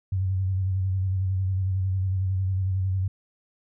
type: tone with vibrato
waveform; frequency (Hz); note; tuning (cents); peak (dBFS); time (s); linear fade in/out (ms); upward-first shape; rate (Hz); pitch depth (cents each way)
sine; 94.5; F#2; +37; -22; 0.12-3.08; 5; square; 11; 33
effects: none